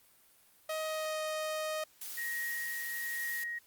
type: tone with pitch glide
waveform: sawtooth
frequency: 629 to 622.5 Hz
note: D#5 to D#5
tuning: +19 to +1 cents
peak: -30 dBFS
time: 0.69-1.84 s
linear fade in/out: 5 ms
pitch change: -18 cents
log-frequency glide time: 0.82-1.21 s
type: noise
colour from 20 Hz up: blue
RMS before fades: -42 dBFS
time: 2.01-3.44 s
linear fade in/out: 5 ms
type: tone with tremolo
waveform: sine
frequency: 1885 Hz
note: A#6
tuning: 19 cents sharp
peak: -34 dBFS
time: 2.17-3.59 s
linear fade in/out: 10 ms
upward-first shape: triangle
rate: 1.1 Hz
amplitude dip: 35%
effects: white hiss -64 dBFS RMS until 3.66 s + Opus 32 kbps